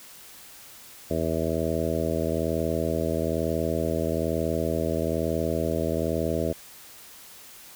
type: harmonic tone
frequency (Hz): 81.1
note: E2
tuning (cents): -28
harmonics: 1 / 2 / 3 / 4 / 5 / 6 / 7 / 8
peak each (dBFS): -32 / -32 / -32 / -32 / -32 / -32 / -32 / -32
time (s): 1.1-6.53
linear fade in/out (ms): 10
effects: white hiss -47 dBFS RMS until 7.75 s